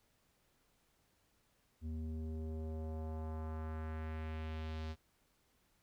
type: tone with low-pass filter sweep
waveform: square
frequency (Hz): 79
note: D#2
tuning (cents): +27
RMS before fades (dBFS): -42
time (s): 1.81-4.96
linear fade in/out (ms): 50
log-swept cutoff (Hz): 220 to 4600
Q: 1.5
effects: pink hiss -75 dBFS RMS until 5.82 s